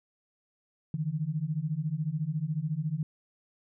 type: beating tone pair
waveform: sine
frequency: 146.83 / 160.83 Hz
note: D3 / E3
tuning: 0 / -42 cents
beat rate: 14 Hz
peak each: -32 / -31 dBFS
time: 0.94-3.03 s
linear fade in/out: 2 ms
effects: none